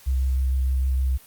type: tone with vibrato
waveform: sine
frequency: 65.41 Hz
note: C2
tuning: in tune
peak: -19 dBFS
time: 0.06-1.18 s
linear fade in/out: 20 ms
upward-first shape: triangle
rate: 6.5 Hz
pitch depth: 21 cents each way
effects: white hiss -50 dBFS RMS until 1.26 s + Opus 48 kbps